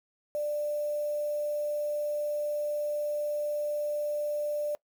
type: tone with quantisation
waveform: sine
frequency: 592 Hz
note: D5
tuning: 14 cents sharp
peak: -28 dBFS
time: 0.35-4.75 s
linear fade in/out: 0 ms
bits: 8
effects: noise-tail reverb RT60 0.1 s tail -23 dB re dry